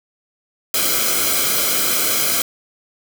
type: noise with comb filter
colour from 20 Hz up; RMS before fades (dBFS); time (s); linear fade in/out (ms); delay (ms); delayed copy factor
white; -18; 0.74-2.42; 2; 1.1; -0.75
effects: none